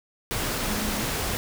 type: tone in noise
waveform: sine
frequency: 211.8 Hz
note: G#3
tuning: 34 cents sharp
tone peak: -31 dBFS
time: 0.68-1.03 s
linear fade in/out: 0 ms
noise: pink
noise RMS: -28 dBFS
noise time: 0.31-1.37 s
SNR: -6 dB
effects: none